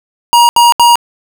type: tone bursts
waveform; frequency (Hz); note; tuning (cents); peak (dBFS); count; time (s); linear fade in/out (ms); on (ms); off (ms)
square; 949; A#5; +31; -4; 3; 0.33-0.956; 0; 160; 73
effects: 7-bit